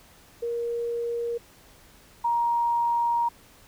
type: tone pair in turn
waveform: sine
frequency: 470.7 / 941.4 Hz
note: A#4 / A#5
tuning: +17 / +17 cents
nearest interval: octave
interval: 1200 cents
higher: second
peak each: -26 / -21 dBFS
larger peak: second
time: 0.42-1.38 / 2.24-3.29 s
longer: second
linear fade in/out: 10 ms
effects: pink hiss -54 dBFS RMS until 3.67 s